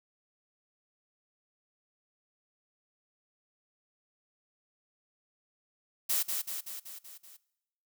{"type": "noise with echo", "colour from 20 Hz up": "blue", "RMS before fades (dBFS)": -29, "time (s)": [6.09, 6.23], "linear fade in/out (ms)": 10, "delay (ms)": 190, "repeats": 6, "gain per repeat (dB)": -4, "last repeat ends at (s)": 7.37, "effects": ["noise-tail reverb RT60 0.9 s tail -21 dB re dry"]}